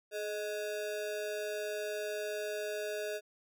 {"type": "ring-modulated tone", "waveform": "square", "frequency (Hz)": 523.3, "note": "C5", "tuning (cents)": 0, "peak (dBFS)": -33, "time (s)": [0.11, 3.21], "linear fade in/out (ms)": 50, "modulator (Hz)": 100, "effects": []}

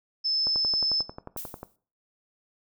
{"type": "tone", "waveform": "sine", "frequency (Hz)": 5250, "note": "E8", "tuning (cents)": -8, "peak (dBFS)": -23, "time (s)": [0.24, 1.03], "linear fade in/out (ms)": 20}
{"type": "click train", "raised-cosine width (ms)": 1, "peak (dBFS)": -23, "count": 14, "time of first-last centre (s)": [0.47, 1.631], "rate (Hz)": 11.2}
{"type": "noise with exponential decay", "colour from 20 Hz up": "violet", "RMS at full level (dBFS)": -33, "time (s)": [1.37, 1.76], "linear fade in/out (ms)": 2, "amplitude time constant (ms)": 84}
{"effects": ["noise-tail reverb RT60 0.4 s tail -18 dB re dry"]}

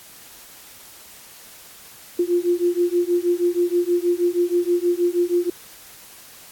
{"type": "beating tone pair", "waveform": "sine", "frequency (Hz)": [347.5, 353.8], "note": ["F4", "F4"], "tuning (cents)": [-9, 23], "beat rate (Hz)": 6.3, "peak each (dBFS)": [-20, -20], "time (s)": [2.19, 5.5], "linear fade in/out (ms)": 5, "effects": ["white hiss -44 dBFS RMS until 6.51 s", "AAC 64 kbps"]}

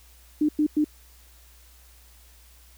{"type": "tone bursts", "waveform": "sine", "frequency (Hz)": 301.5, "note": "D4", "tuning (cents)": 46, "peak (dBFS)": -18, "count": 3, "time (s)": [0.41, 0.844], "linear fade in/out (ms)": 5, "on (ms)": 78, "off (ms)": 100, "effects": ["added 60 Hz sine -52 dBFS peak until 2.77 s", "white hiss -56 dBFS RMS until 2.77 s"]}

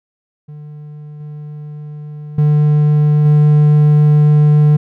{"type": "tone with level steps", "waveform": "triangle", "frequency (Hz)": 149.4, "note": "D3", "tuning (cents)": 30, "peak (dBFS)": [-27, -24, -6, -4], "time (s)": [0.48, 4.77], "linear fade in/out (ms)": 10, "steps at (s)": [1.2, 2.38, 3.25], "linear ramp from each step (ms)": 5, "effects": []}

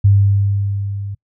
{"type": "tone with level ramp", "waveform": "sine", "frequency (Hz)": 99.9, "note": "G2", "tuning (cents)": 33, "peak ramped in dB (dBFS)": [-6, -23], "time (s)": [0.04, 1.15], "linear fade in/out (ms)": 10, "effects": ["noise-tail reverb RT60 0.1 s tail -26 dB re dry"]}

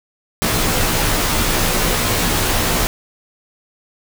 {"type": "noise with comb filter", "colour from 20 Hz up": "pink", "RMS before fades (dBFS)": -17, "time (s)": [0.42, 2.87], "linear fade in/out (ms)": 0, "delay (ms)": 15, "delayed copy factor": -0.75, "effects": []}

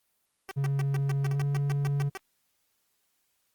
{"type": "tone bursts", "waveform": "10% pulse", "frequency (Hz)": 384.8, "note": "G4", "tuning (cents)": -32, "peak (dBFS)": -27, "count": 12, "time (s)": [0.49, 2.172], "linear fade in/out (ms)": 0, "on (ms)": 21, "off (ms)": 130}
{"type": "tone with pitch glide", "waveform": "triangle", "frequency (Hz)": [138.9, 141.65], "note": ["C#3", "C#3"], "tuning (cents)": [4, 38], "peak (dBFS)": -23, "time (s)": [0.56, 2.1], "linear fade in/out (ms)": 20, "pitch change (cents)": 34, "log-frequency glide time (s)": [1.3, 1.4]}
{"type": "tone with exponential decay", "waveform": "10% pulse", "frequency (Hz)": 383.2, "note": "G4", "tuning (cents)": -39, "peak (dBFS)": -29, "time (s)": [1.31, 1.38], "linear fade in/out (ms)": 2, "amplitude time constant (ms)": 15}
{"effects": ["white hiss -74 dBFS RMS until 3.54 s", "Opus 32 kbps"]}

